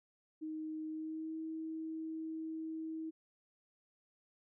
sine tone with pitch glide, 312.8 to 319.7 Hz, D#4 to D#4, +9 to +47 cents, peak -39 dBFS, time 0.41-3.11 s, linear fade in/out 20 ms, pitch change +38 cents, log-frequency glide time 0.88-1.37 s, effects none

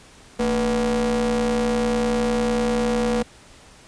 45% pulse ring-modulated tone, 130.81 Hz, C3, in tune, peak -16 dBFS, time 0.39-3.23 s, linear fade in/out 10 ms, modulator 357 Hz, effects pink hiss -48 dBFS RMS until 3.87 s + resampled to 22050 Hz

